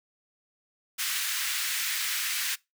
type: high-pass noise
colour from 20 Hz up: pink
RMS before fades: -30 dBFS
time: 0.98-2.56 s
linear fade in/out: 20 ms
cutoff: 1600 Hz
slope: 24 dB/octave
effects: noise-tail reverb RT60 0.2 s tail -22 dB re dry